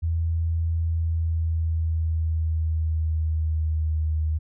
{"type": "tone with pitch glide", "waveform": "sine", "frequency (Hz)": [82.41, 78.05], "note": ["E2", "D#2"], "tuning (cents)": [0, 6], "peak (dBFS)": -21, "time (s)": [0.02, 4.39], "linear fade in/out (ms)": 20, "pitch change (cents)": -94, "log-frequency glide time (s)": [0.8, 4.11], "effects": []}